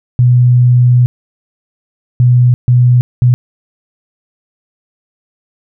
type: tone bursts at uneven times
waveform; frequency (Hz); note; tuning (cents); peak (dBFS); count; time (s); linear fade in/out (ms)
sine; 123.47; B2; 0; -4; 4; 0.19-1.06 / 2.2-2.54 / 2.68-3.01 / 3.22-3.34; 0
effects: none